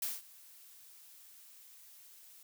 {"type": "noise with ADSR envelope", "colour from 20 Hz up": "blue", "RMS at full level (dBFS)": -35, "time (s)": [0.02, 2.43], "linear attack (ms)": 4, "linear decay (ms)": 190, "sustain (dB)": -22, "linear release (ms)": 4, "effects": []}